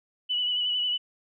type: tone with vibrato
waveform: sine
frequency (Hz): 2960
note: F#7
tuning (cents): 0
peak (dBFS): -24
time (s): 0.29-0.98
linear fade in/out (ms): 20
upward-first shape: sine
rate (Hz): 11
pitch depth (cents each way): 29
effects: none